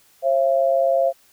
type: tone pair together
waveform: sine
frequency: 537.3 / 677 Hz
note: C5 / E5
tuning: +46 / +46 cents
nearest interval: major third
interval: 400 cents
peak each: -18 dBFS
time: 0.22-1.13 s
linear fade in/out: 50 ms
effects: white hiss -56 dBFS RMS until 1.32 s